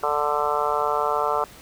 harmonic tone, 147.7 Hz, D3, 10 cents sharp, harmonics 3 / 4 / 5 / 6 / 7 / 8 / 9, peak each -28 / -28 / -28 / -28 / -28 / -28 / -28 dBFS, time 0.03-1.44 s, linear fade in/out 2 ms, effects pink hiss -46 dBFS RMS until 1.61 s

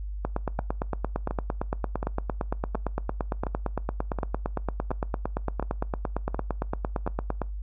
two click trains, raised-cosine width 1 ms, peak -16 / -13 dBFS, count 10 / 64, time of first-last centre 0.59-7.065 / 0.25-7.417 s, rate 1.39 / 8.79 Hz, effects noise-tail reverb RT60 0.3 s tail -23 dB re dry + added 50 Hz sine -31 dBFS peak until 7.62 s

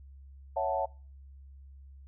sine chord, F# minor seventh, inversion second, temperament equal, 554.4 / 659.3 / 740 / 880 Hz, C#5 / E5 / F#5 / A5, 0 / 0 / 0 / 0 cents, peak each -33 dBFS, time 0.56-0.86 s, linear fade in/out 10 ms, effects noise-tail reverb RT60 0.4 s tail -25 dB re dry + added 68 Hz sine -48 dBFS peak until 2.07 s

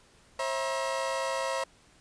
30% pulse tone cluster, 536 / 654 / 952 Hz, C5 / E5 / A#5, +42 / -14 / +36 cents, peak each -29 / -33 / -32 dBFS, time 0.39-1.64 s, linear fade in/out 5 ms, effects pink hiss -60 dBFS RMS until 2 s + resampled to 22050 Hz

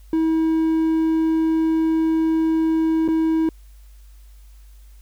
triangle tone with dropouts, 321.4 Hz, E4, 44 cents flat, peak -14 dBFS, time 0.13-3.49 s, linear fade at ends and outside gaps 2 ms, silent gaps 3.079-3.085 s, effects added 50 Hz sine -42 dBFS peak until 5.01 s + white hiss -59 dBFS RMS until 5.01 s

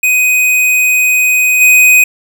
square tone with level steps, 2500 Hz, D#7, 8 cents sharp, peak -8 / -4 dBFS, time 0.03-2.04 s, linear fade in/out 5 ms, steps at 1.6 s, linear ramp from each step 20 ms, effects none

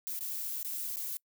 violet noise with dropouts, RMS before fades -37 dBFS, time 0.07-1.17 s, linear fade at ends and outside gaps 0 ms, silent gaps 0.191-0.208 / 0.63-0.647 / 0.96-0.969 s, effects noise-tail reverb RT60 0.1 s tail -26 dB re dry

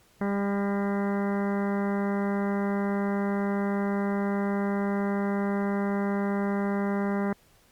harmonic tone with a mistuned harmonic, 200 Hz, G3, 35 cents sharp, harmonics 1 / 2 / 3 / 4 / 5 / 6 / 7 / 8 / 9 / 10, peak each -26 / -32 / -36 / -38 / -40 / -42 / -43 / -44 / -45 / -46 dBFS, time 0.21-7.33 s, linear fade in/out 2 ms, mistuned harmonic 9, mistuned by +52 cents, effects pink hiss -61 dBFS RMS until 7.71 s + Opus 48 kbps

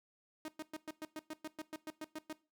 sawtooth tone bursts, 311.1 Hz, D#4, in tune, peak -37 dBFS, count 14, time 0.45-2.328 s, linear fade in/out 2 ms, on 32 ms, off 110 ms, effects noise-tail reverb RT60 0.3 s tail -19 dB re dry

